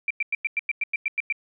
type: tone bursts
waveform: sine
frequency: 2349 Hz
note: D7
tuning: in tune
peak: -21 dBFS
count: 11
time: 0.08-1.325 s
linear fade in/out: 2 ms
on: 25 ms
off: 97 ms
effects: none